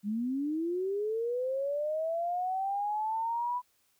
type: linear sweep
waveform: sine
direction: up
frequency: 197.8 to 994 Hz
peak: -29 dBFS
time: 0.03-3.62 s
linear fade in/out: 50 ms
effects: white hiss -71 dBFS RMS until 3.99 s